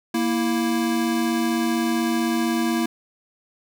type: tone pair together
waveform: square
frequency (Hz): 233.8 / 329.6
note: A#3 / E4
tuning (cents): +5 / 0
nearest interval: tritone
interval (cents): 595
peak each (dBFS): -23 / -24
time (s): 0.14-2.86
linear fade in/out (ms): 5
effects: none